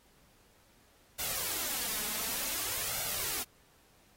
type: noise with flanger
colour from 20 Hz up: white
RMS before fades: -35 dBFS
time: 1.18-3.44 s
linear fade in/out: 20 ms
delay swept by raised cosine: 1.4 to 4.8 ms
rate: 0.55 Hz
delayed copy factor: +0.6
effects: pink hiss -65 dBFS RMS until 4.16 s + AAC 48 kbps